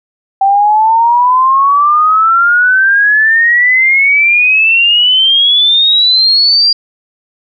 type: exponential sweep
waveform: sine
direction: up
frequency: 775 to 4800 Hz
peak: -5 dBFS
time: 0.41-6.73 s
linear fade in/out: 5 ms
effects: none